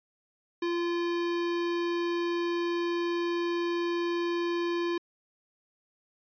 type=tone; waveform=square; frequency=344.4 Hz; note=F4; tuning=24 cents flat; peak=-28 dBFS; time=0.62-4.98 s; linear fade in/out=5 ms; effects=resampled to 11025 Hz